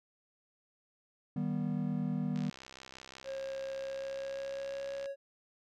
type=chord; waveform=triangle; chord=Eb augmented; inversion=none; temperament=just; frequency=155.56 / 194.45 / 243.1 Hz; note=Eb3 / G3 / B3; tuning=0 / -14 / -27 cents; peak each=-34 dBFS; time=1.36-2.5 s; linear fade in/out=5 ms
type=click train; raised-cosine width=0.2 ms; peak=-31 dBFS; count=178; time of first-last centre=2.36-5.058 s; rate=65.6 Hz
type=tone with pitch glide; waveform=triangle; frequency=540 to 553.3 Hz; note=C#5 to C#5; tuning=-45 to -3 cents; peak=-35 dBFS; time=3.24-5.16 s; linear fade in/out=50 ms; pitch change=+42 cents; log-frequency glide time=3.75-4.93 s
effects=none